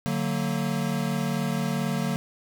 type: chord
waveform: square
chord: D augmented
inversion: none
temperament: equal with one note detuned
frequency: 146.83 / 185 / 229.3 Hz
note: D3 / F#3 / A#3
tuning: 0 / 0 / -28 cents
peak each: -30 dBFS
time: 0.06-2.16 s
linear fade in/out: 0 ms
effects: none